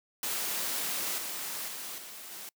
white noise with level steps, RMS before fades -33 / -37 / -40 / -45 / -43 dBFS, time 0.23-2.49 s, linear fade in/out 2 ms, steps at 1.18 / 1.68 / 1.98 / 2.31 s, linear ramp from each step 2 ms, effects noise-tail reverb RT60 0.1 s tail -26 dB re dry + high-pass 200 Hz 12 dB/octave

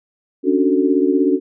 sine chord, D major seventh, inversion third, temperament equal with one note detuned, 277.2 / 293.7 / 370 / 444.6 Hz, C#4 / D4 / F#4 / A4, 0 / 0 / 0 / +18 cents, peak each -17 / -18 / -17 / -22 dBFS, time 0.43-1.4 s, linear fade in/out 50 ms, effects none

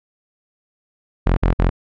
sawtooth tone bursts, 43.73 Hz, F1, 3 cents sharp, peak -9 dBFS, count 3, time 1.26-1.698 s, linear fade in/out 10 ms, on 110 ms, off 54 ms, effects low-pass 2000 Hz 12 dB/octave

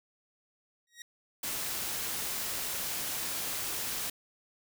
15% pulse tone with exponential growth, 1891 Hz, A#6, 24 cents sharp, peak -34 dBFS, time 0.87-1.02 s, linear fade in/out 2 ms, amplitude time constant 31 ms
white noise, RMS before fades -35 dBFS, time 1.43-4.1 s, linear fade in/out 5 ms
effects none

